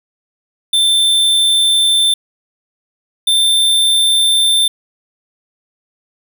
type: tone pair in turn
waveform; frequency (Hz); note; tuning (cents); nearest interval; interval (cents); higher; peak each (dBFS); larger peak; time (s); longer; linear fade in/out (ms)
square; 3554 / 3568; A7 / A7; +17 / +23; unison; 6; second; -10; neither; 0.73-2.14 / 3.27-4.68; neither; 5
effects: none

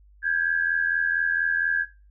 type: tone pair together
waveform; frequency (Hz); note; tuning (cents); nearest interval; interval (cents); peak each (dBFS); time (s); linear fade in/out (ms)
sine; 1589.7 / 1674; G6 / G#6; +24 / +13; minor second; 89; -24; 0.22-1.86; 50
effects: noise-tail reverb RT60 0.3 s tail -18 dB re dry + added 50 Hz sine -51 dBFS peak until 2.1 s

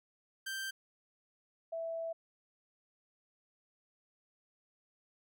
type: tone pair in turn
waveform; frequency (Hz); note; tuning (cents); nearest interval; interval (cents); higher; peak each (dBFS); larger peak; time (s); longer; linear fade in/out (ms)
sawtooth / sine; 1568 / 659.3; G6 / E5; 0 / 0; octave + minor third; 1500; first; -34 / -36; first; 0.46-0.71 / 1.72-2.13; second; 10
effects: none

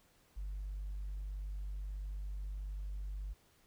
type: tone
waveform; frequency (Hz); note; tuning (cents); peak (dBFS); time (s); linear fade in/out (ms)
sine; 49.23; G1; +8; -37; 0.36-3.34; 20
effects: tanh soft clip ceiling -36 dBFS + pink hiss -69 dBFS RMS until 3.66 s

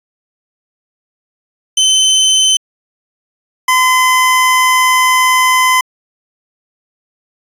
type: tone pair in turn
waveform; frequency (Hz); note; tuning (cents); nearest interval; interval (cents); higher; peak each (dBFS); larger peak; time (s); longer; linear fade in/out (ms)
25% pulse; 3063 / 1022.2; G7 / C6; -41 / -41; octave + perfect fifth; 1900; first; -4; neither; 1.77-2.57 / 3.68-5.81; second; 5
effects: resampled to 32000 Hz

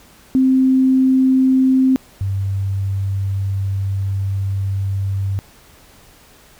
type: tone pair in turn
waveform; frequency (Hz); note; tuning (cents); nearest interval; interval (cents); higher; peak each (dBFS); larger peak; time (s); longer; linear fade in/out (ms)
sine; 261.6 / 97.71; C4 / G2; 0 / -5; octave + perfect fourth; 1705; first; -10 / -17; first; 0.35-1.96 / 2.21-5.39; second; 0
effects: pink hiss -47 dBFS RMS until 6.59 s

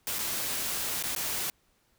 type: noise with dropouts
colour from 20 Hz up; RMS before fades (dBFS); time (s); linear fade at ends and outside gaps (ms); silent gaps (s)
white; -32; 0.07-1.5; 1; 0.186-0.19 / 1.026-1.037 / 1.15-1.162
effects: pink hiss -69 dBFS RMS until 1.98 s

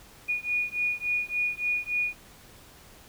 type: beating tone pair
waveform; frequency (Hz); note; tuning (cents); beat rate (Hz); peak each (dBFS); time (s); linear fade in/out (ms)
sine; 2450 / 2453.5; D#7 / D#7; -27 / -25; 3.5; -29; 0.28-2.15; 20
effects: pink hiss -52 dBFS RMS until 3.08 s

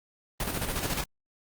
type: noise with tremolo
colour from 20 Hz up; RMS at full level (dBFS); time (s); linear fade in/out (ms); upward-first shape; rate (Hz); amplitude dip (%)
pink; -29; 0.4-1.04; 2; square; 14; 50
effects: Opus 32 kbps

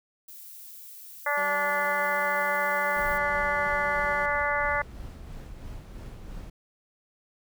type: noise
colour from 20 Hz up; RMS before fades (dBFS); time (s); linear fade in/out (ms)
violet; -45; 0.28-3.18; 5
type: harmonic tone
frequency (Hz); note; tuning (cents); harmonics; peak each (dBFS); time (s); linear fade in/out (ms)
290; D4; -22; 2 / 3 / 4 / 5 / 6 / 7; -31 / -31 / -31 / -31 / -31 / -31; 1.26-4.82; 5
type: tone with vibrato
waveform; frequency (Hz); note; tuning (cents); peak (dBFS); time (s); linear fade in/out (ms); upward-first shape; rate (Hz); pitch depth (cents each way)
15% pulse; 190.6; G3; -48; -34; 1.37-4.26; 5; sine; 14; 28
type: noise with tremolo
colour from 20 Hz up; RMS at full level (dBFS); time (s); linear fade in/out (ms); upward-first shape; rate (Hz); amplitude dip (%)
brown; -39; 2.96-6.5; 5; sine; 3; 35
effects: none

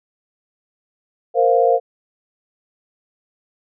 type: chord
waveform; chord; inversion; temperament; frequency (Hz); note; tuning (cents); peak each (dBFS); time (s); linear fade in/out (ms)
sine; Bb suspended second; none; equal; 466.2 / 523.3 / 698.5; Bb4 / C5 / F5; 0 / 0 / 0; -16; 1.34-1.8; 50
effects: none

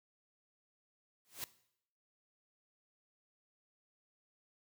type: noise with exponential growth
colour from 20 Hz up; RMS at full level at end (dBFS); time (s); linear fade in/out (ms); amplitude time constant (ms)
white; -38; 1.25-1.44; 0; 40
effects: noise-tail reverb RT60 0.7 s tail -18 dB re dry + high-pass 80 Hz 12 dB/octave

